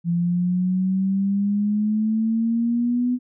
sine exponential sweep, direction up, 169.6 to 250 Hz, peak -18 dBFS, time 0.04-3.19 s, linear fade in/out 50 ms, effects none

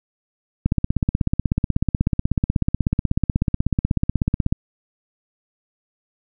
click train, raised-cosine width 5 ms, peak -5 dBFS, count 64, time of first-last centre 0.66-4.525 s, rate 16.3 Hz, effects none

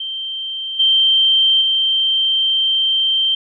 sine tone with level steps, 3136 Hz, G7, in tune, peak -22 / -10 / -13 dBFS, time 0-3.35 s, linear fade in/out 5 ms, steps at 0.79 / 1.61 s, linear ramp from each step 10 ms, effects none

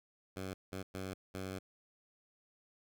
10% pulse tone bursts at uneven times, 94.6 Hz, F#2, 39 cents sharp, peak -32 dBFS, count 4, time 0.36-0.54 / 0.72-0.83 / 0.94-1.14 / 1.34-1.59 s, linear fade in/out 10 ms, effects none

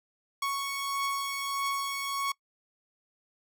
sawtooth beating tone pair, 1108.7 / 1110.3 Hz, C#6 / C#6, 0 / +2 cents, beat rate 1.6 Hz, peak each -27 / -34 dBFS, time 0.42-2.32 s, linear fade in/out 5 ms, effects noise-tail reverb RT60 0.1 s tail -24 dB re dry

